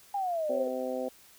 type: exponential sweep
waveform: sine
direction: down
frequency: 821 to 501 Hz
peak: -28 dBFS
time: 0.14-0.68 s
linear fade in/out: 5 ms
type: harmonic tone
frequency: 128.5 Hz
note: C3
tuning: 31 cents flat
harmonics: 2 / 3 / 4 / 5 / 6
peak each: -37 / -41 / -33 / -38 / -42 dBFS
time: 0.49-1.09 s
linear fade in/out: 10 ms
effects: white hiss -57 dBFS RMS until 1.38 s